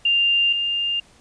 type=tone pair in turn; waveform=sine; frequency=2794 / 2804 Hz; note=F7 / F7; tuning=0 / +6 cents; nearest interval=unison; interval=6 cents; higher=second; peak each=-15 / -20 dBFS; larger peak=first; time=0.05-0.53 / 0.53-1 s; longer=first; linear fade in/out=5 ms; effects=pink hiss -53 dBFS RMS until 1.2 s + resampled to 22050 Hz